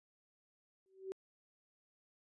sine tone with exponential growth, 381.9 Hz, G4, 45 cents flat, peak -36 dBFS, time 0.86-1.12 s, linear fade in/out 0 ms, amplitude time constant 55 ms, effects resampled to 24000 Hz

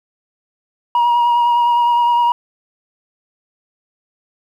sine tone with vibrato, 954 Hz, A#5, 40 cents sharp, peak -8 dBFS, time 0.95-2.32 s, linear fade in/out 2 ms, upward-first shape sine, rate 9.8 Hz, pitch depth 18 cents each way, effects tanh soft clip ceiling -10 dBFS + 8-bit

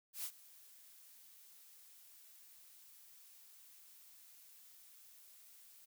blue noise with ADSR envelope, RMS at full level -41 dBFS, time 0.13-5.86 s, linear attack 110 ms, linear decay 69 ms, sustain -20 dB, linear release 19 ms, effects none

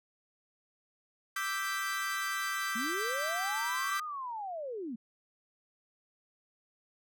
40% pulse chord, E minor seventh, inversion third, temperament equal, 1174.7 / 1318.5 / 1568 / 1975.5 Hz, D6 / E6 / G6 / B6, 0 / 0 / 0 / 0 cents, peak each -37 / -40 / -35 / -38 dBFS, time 1.36-4 s, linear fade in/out 5 ms
sine linear two-way sweep, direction up then down, 209 to 1251 to 209 Hz, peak -36 dBFS, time 2.75-4.96 s, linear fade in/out 10 ms, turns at 4.04 s
effects none

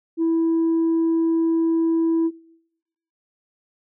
sine tone, 328.7 Hz, E4, 5 cents flat, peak -15 dBFS, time 0.17-2.31 s, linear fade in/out 50 ms, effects noise-tail reverb RT60 0.9 s tail -25 dB re dry + tanh soft clip ceiling -15 dBFS

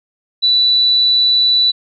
sine tone, 3963 Hz, B7, 5 cents sharp, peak -9 dBFS, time 0.42-1.72 s, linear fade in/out 20 ms, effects none

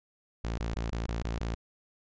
sawtooth tone bursts, 56.8 Hz, A#1, 44 cents flat, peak -27 dBFS, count 7, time 0.44-1.546 s, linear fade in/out 0 ms, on 140 ms, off 21 ms, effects resampled to 16000 Hz

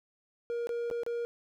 triangle tone with dropouts, 472.2 Hz, A#4, 22 cents sharp, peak -29 dBFS, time 0.5-1.25 s, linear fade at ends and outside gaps 0 ms, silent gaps 0.671-0.692 / 0.901-0.912 / 1.034-1.064 s, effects none

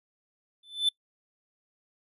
triangle tone with exponential growth, 3520 Hz, A7, in tune, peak -17 dBFS, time 0.63-0.89 s, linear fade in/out 5 ms, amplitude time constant 56 ms, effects noise-tail reverb RT60 0.1 s tail -26 dB re dry + resampled to 32000 Hz

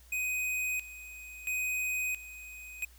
square tone with tremolo, 2503 Hz, D#7, 10 cents sharp, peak -31 dBFS, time 0.12-2.85 s, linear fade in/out 5 ms, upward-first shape square, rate 0.74 Hz, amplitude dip 80%, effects added 60 Hz sine -55 dBFS peak until 2.98 s + white hiss -61 dBFS RMS until 2.98 s

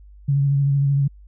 sine tone with vibrato, 140 Hz, C#3, 18 cents sharp, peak -15 dBFS, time 0.28-1.08 s, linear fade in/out 10 ms, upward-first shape triangle, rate 13 Hz, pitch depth 31 cents each way, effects added 50 Hz sine -42 dBFS peak until 1.27 s

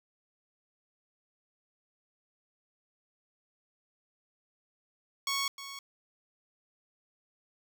10% pulse tone with echo, 1108 Hz, C#6, 1 cent flat, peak -21 dBFS, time 5.27-5.48 s, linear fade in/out 2 ms, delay 310 ms, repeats 1, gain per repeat -12 dB, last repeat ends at 5.79 s, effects none

